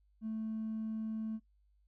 sine tone with hard clipping, 220 Hz, A3, in tune, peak -36 dBFS, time 0.21-1.4 s, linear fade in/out 50 ms, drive 1 dB, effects noise-tail reverb RT60 0.1 s tail -22 dB re dry + added 50 Hz sine -67 dBFS peak until 1.87 s

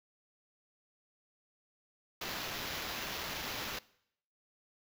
white noise with sample-and-hold, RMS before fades -40 dBFS, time 2.21-3.79 s, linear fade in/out 5 ms, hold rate 8820 Hz, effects noise-tail reverb RT60 0.7 s tail -21 dB re dry

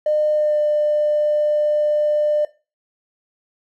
triangle tone with pitch glide, 606 to 598.7 Hz, D#5 to D5, -46 to +33 cents, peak -11 dBFS, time 0.06-2.45 s, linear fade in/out 5 ms, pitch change -21 cents, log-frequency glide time 0.33-0.61 s, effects noise-tail reverb RT60 0.3 s tail -20 dB re dry + tanh soft clip ceiling -13 dBFS

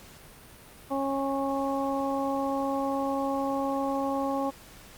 harmonic tone, 274 Hz, C#4, 20 cents flat, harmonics 1 / 2 / 3 / 4, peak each -30 / -31 / -32 / -35 dBFS, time 0.9-4.51 s, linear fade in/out 20 ms, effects pink hiss -50 dBFS RMS until 4.97 s + Opus 48 kbps

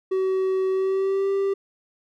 triangle tone with pitch glide, 378.6 to 392.9 Hz, F#4 to G4, +40 to +4 cents, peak -18 dBFS, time 0.11-1.54 s, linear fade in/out 10 ms, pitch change +64 cents, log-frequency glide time 0.7-1.3 s, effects none

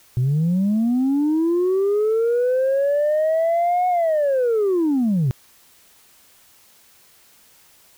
sine linear two-way sweep, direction up then down, 119.6 to 732 to 119.6 Hz, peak -14 dBFS, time 0.17-5.31 s, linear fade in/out 0 ms, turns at 3.88 s, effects tanh soft clip ceiling -14 dBFS + white hiss -53 dBFS RMS until 7.97 s

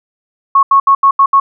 sine tone bursts at uneven times, 1100 Hz, C#6, 14 cents flat, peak -4 dBFS, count 6, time 0.55-0.63 / 0.71-0.8 / 0.87-0.95 / 1.03-1.11 / 1.19-1.26 / 1.33-1.4 s, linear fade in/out 5 ms, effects none

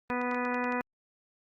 harmonic tone, 246.9 Hz, B3, in tune, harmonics 1 / 2 / 3 / 4 / 5 / 6 / 7 / 8 / 10, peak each -33 / -35 / -39 / -35 / -41 / -40 / -41 / -39 / -42 dBFS, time 0.1-0.81 s, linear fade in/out 0 ms
clicks, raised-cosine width 0.2 ms, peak -29 dBFS, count 8, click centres 0.101 / 0.215 / 0.313 / 0.346 / 0.451 / 0.544 / 0.642 / 0.723 s
effects Opus 24 kbps

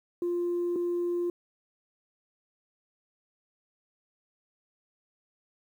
sine tone pair in turn, 349.2 / 349.2 Hz, F4 / F4, 0 / 0 cents, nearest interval unison, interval 0 cents, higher neither, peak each -25 dBFS, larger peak neither, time 0.22-0.76 / 0.76-1.3 s, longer neither, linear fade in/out 2 ms, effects tanh soft clip ceiling -24 dBFS + 10-bit

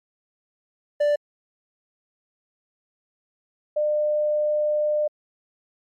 triangle / sine tone pair in turn, 587.3 / 601 Hz, D5 / D5, 0 / +40 cents, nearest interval unison, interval 40 cents, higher second, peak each -15 / -19 dBFS, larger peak first, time 1-1.16 / 3.76-5.08 s, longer second, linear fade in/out 10 ms, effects MP3 64 kbps

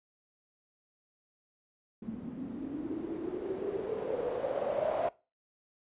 blue noise with low-pass filter sweep, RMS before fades -35 dBFS, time 2.02-5.09 s, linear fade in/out 5 ms, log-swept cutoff 220 to 670 Hz, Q 8, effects noise-tail reverb RT60 0.3 s tail -21 dB re dry + resampled to 8000 Hz

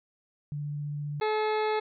sine tone with vibrato, 146.5 Hz, D3, 4 cents flat, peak -31 dBFS, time 0.52-1.2 s, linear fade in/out 0 ms, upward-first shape sine, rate 15 Hz, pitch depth 9 cents each way
harmonic tone, 430 Hz, A4, 40 cents flat, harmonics 1 / 2 / 3 / 4 / 5 / 6 / 8 / 9 / 10, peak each -27 / -30 / -38 / -41 / -39 / -44 / -46 / -48 / -48 dBFS, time 1.21-1.8 s, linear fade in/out 10 ms
effects none

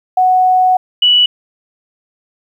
sine tone pair in turn, 740 / 2951 Hz, F#5 / F#7, 0 / -5 cents, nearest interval 2 octaves, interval 2395 cents, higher second, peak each -7 / -6 dBFS, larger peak second, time 0.17-0.77 / 1.02-1.26 s, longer first, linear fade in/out 5 ms, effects 8-bit

